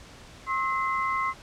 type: tone cluster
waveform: sine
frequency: 1069 / 1299 / 2052 Hz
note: C6 / E6 / C7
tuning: +37 / -26 / -34 cents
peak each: -26 / -33 / -31 dBFS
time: 0.46-1.34 s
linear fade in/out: 50 ms
effects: pink hiss -48 dBFS RMS until 1.42 s + low-pass 7000 Hz 12 dB/octave